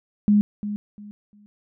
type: tone with echo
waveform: sine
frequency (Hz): 207.2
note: G#3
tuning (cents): -4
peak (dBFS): -13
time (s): 0.28-0.41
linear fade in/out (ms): 0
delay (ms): 350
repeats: 3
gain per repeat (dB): -12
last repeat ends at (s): 1.46
effects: none